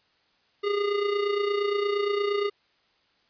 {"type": "tone with amplitude modulation", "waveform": "square", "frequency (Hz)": 407.8, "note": "G#4", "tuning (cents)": -32, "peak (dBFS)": -22, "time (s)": [0.63, 2.5], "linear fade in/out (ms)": 20, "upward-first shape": "sine", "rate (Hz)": 28.6, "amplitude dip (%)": 55, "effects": ["white hiss -66 dBFS RMS until 3.29 s", "resampled to 11025 Hz"]}